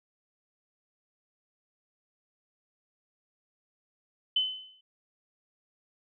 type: tone with exponential decay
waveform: sine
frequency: 3036 Hz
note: F#7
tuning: 44 cents sharp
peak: -21 dBFS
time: 4.36-4.81 s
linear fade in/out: 5 ms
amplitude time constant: 96 ms
effects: none